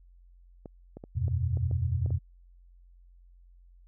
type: clicks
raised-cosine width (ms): 2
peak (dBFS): -28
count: 8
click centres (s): 0.658 / 0.97 / 1.039 / 1.281 / 1.572 / 1.712 / 2.061 / 2.106
type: chord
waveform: sine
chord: E suspended second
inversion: none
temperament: equal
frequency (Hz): 82.41 / 92.5 / 123.47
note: E2 / F#2 / B2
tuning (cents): 0 / 0 / 0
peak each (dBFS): -30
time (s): 1.15-2.19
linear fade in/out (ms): 20
effects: added 44 Hz sine -53 dBFS peak until 3.87 s